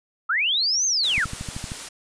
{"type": "linear two-way sweep", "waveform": "sine", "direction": "up then down", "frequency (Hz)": [1229, 6440, 1229], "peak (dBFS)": -19, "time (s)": [0.29, 1.25], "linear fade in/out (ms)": 10, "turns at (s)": 0.86}
{"type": "noise", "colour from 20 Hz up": "white", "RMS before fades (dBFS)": -35, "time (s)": [1.03, 1.89], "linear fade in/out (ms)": 10}
{"type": "click train", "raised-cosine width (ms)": 5, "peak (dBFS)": -19, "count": 8, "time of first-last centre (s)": [1.18, 1.718], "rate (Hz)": 13}
{"effects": ["resampled to 22050 Hz"]}